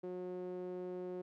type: tone with band-pass filter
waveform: sawtooth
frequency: 181.2 Hz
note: F#3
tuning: 36 cents flat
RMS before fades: -43 dBFS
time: 0.03-1.22 s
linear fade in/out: 10 ms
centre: 410 Hz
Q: 3.5
effects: none